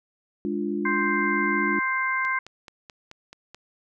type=chord; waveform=sine; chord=D diminished; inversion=second; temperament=equal; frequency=207.7 / 293.7 / 349.2 Hz; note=Ab3 / D4 / F4; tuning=0 / 0 / 0 cents; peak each=-29 dBFS; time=0.45-1.79 s; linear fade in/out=0 ms
type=harmonic tone; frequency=523.3 Hz; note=C5; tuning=in tune; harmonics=2 / 3 / 4; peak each=-27 / -27 / -27 dBFS; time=0.85-2.39 s; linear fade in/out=5 ms
type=click train; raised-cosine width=0.2 ms; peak=-25 dBFS; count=7; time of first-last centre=2.25-3.546 s; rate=4.63 Hz
effects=none